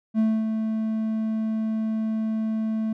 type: tone with ADSR envelope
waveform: triangle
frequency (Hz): 220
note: A3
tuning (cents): 0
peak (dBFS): -15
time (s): 0.14-2.93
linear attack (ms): 48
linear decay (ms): 250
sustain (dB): -6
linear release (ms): 5
effects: none